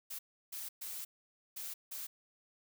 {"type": "noise bursts at uneven times", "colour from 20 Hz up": "blue", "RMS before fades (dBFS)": -43, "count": 5, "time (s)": [[0.1, 0.19], [0.52, 0.69], [0.81, 1.05], [1.56, 1.74], [1.91, 2.07]], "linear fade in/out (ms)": 10, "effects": []}